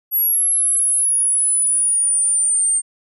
sine linear sweep, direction down, 11490 to 8690 Hz, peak -12 dBFS, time 0.11-2.82 s, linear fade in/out 50 ms, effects tanh soft clip ceiling -12 dBFS

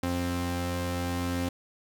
sawtooth tone pair together, 87.88 / 263 Hz, F2 / C4, +11 / +9 cents, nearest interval octave + perfect fifth, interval 1898 cents, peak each -27 dBFS, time 0.03-1.49 s, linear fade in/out 5 ms, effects none

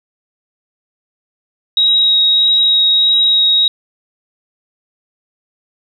sine tone with vibrato, 3804 Hz, A#7, 34 cents sharp, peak -8 dBFS, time 1.77-3.68 s, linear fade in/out 2 ms, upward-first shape sine, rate 1.6 Hz, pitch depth 9 cents each way, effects 8-bit

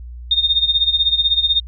sine tone with tremolo, 3669 Hz, A#7, 28 cents flat, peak -10 dBFS, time 0.31-1.6 s, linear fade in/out 2 ms, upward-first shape sine, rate 16 Hz, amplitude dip 80%, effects added 60 Hz sine -30 dBFS peak until 1.67 s

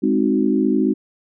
sine chord, Ab dominant seventh, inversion none, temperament equal, 207.7 / 261.6 / 311.1 / 370 Hz, Ab3 / C4 / Eb4 / Gb4, 0 / 0 / 0 / 0 cents, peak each -20 / -19 / -20 / -22 dBFS, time 0.02-0.94 s, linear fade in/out 20 ms, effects none

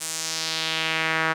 sawtooth tone with band-pass filter sweep, 160.4 Hz, E3, 47 cents flat, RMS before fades -26 dBFS, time 0-1.34 s, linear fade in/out 20 ms, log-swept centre 8700 to 1500 Hz, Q 1.8, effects none

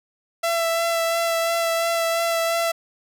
sawtooth tone with vibrato, 668 Hz, E5, 23 cents sharp, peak -16 dBFS, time 0.43-2.72 s, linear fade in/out 10 ms, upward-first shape sine, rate 2.9 Hz, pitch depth 16 cents each way, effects none

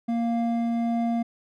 triangle tone pair together, 233.2 / 698 Hz, A#3 / F5, +1 / -1 cents, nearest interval octave + perfect fifth, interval 1898 cents, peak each -21 / -29 dBFS, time 0.08-1.23 s, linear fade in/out 10 ms, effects none

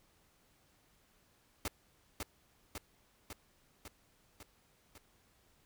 pink noise with echo, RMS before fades -37 dBFS, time 1.65-1.68 s, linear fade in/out 2 ms, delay 550 ms, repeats 6, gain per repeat -3 dB, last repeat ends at 4.98 s, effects pink hiss -70 dBFS RMS until 5.65 s

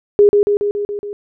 sine tone with echo, 410.1 Hz, G#4, 22 cents flat, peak -5 dBFS, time 0.19-0.29 s, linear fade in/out 0 ms, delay 140 ms, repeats 6, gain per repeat -3 dB, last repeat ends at 1.13 s, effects none

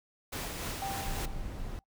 pink noise with tremolo, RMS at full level -37 dBFS, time 0.32-1.26 s, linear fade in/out 10 ms, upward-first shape sine, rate 3.5 Hz, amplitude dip 30%
sine tone with exponential decay, 784 Hz, G5, in tune, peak -32 dBFS, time 0.82-1.84 s, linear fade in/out 1 ms, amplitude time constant 220 ms
brown noise, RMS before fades -37 dBFS, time 1.06-1.79 s, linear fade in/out 0 ms
effects noise-tail reverb RT60 0.1 s tail -24 dB re dry

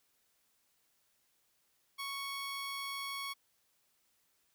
15% pulse tone, 1108.7 Hz, C#6, in tune, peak -32 dBFS, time 1.98-3.34 s, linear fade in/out 20 ms, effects white hiss -75 dBFS RMS until 4.54 s

